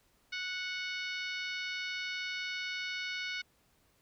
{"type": "harmonic tone with a mistuned harmonic", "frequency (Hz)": 737, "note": "F#5", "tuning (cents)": -7, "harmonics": [2, 3, 4, 5, 6, 7, 8], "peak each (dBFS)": [-41, -39, -44, -45, -46, -50, -55], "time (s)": [0.32, 3.42], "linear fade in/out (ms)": 10, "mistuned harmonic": 7, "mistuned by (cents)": 20, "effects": ["pink hiss -70 dBFS RMS until 4.01 s"]}